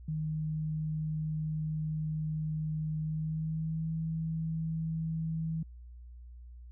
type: tone with pitch glide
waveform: sine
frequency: 155.56 to 161.23 Hz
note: D#3 to E3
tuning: 0 to -38 cents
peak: -31 dBFS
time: 0.08-5.63 s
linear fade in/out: 5 ms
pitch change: +62 cents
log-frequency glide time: 3.01-3.92 s
effects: added 60 Hz sine -46 dBFS peak until 6.71 s